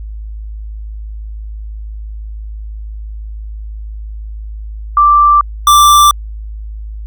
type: tone pair in turn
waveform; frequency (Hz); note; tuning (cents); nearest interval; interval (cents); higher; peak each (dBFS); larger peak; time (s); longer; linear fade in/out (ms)
sine / square; 1174.7 / 1174.7; D6 / D6; 0 / 0; unison; 0; neither; -4; neither; 4.97-5.41 / 5.67-6.11; neither; 2
effects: added 53 Hz sine -22 dBFS peak until 7.06 s